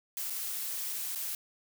blue noise with dropouts, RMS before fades -36 dBFS, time 0.17-1.35 s, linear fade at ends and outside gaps 1 ms, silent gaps 0.3-0.304 / 1.15-1.157 s, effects none

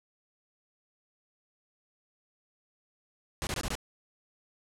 pink noise bursts, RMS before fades -33 dBFS, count 5, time 3.42-3.753 s, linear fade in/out 0 ms, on 49 ms, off 22 ms, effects low-pass 10000 Hz 12 dB/octave

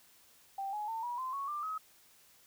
sine tone with pitch steps, 784 / 840.3 / 900.6 / 965.2 / 1034.5 / 1108.7 / 1188.3 / 1273.6 Hz, G5 / G#5 / A5 / B5 / C6 / C#6 / D6 / D#6, 0 / +20 / +40 / -40 / -20 / 0 / +20 / +40 cents, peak -35 dBFS, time 0.58-1.78 s, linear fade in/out 5 ms, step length 150 ms, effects white hiss -63 dBFS RMS until 2.46 s

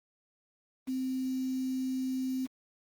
sine tone with quantisation, 260 Hz, C4, 11 cents flat, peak -30 dBFS, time 0.87-2.47 s, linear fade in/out 20 ms, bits 8, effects Opus 24 kbps

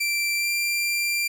sawtooth tone with pitch glide, 2349 to 2371 Hz, D7 to D7, 0 to +16 cents, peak -19 dBFS, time 0-1.28 s, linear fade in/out 10 ms, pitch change +16 cents, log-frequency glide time 0.37-0.49 s, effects none

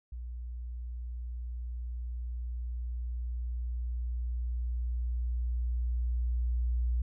sine tone with level ramp, 60 Hz, B1, 49 cents flat, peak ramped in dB -37 to -26 dBFS, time 0.12-7.02 s, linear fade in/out 5 ms, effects none

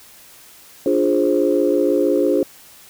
sine chord, D half-diminished seventh, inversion none, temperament equal with one note detuned, 293.7 / 349.2 / 415.3 / 526.9 Hz, D4 / F4 / Ab4 / C5, 0 / 0 / 0 / +12 cents, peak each -19 dBFS, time 0.86-2.43 s, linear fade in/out 2 ms, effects tanh soft clip ceiling -4 dBFS + white hiss -45 dBFS RMS until 2.89 s

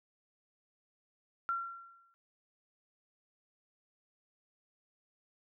sine tone with exponential decay, 1368 Hz, F6, 36 cents flat, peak -29 dBFS, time 1.49-2.14 s, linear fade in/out 0 ms, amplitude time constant 140 ms, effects none

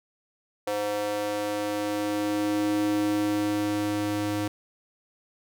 square tone with high-pass filter sweep, 103.83 Hz, G#2, in tune, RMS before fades -27 dBFS, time 0.67-4.48 s, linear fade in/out 5 ms, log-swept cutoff 510 to 210 Hz, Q 3, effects none

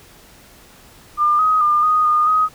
sine tone with pitch steps, 1201 / 1259 / 1203 / 1242 / 1222 / 1257 Hz, D6 / D#6 / D6 / D#6 / D#6 / D#6, +38 / +20 / +41 / -3 / -32 / +17 cents, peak -12 dBFS, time 1.17-2.49 s, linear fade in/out 50 ms, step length 220 ms, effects pink hiss -46 dBFS RMS until 2.54 s

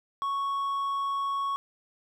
sine tone with hard clipping, 1108.7 Hz, C#6, in tune, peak -28 dBFS, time 0.22-1.56 s, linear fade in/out 0 ms, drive 3 dB, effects none

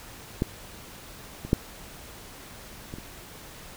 clicks, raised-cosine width 3 ms, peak -10 / -23 / -6 / -23 / -27 dBFS, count 5, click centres 0.421 / 1.45 / 1.531 / 2.939 / 2.985 s, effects pink hiss -45 dBFS RMS until 3.76 s

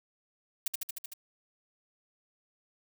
blue noise with echo, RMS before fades -30 dBFS, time 0.66-0.68 s, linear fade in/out 5 ms, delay 76 ms, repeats 6, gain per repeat -2 dB, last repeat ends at 1.136 s, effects none

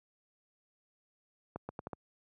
accelerating click train, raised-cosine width 1 ms, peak -25 dBFS, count 5, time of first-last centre 1.56-1.932 s, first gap 130 ms, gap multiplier 0.78, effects high-pass 80 Hz 12 dB/octave

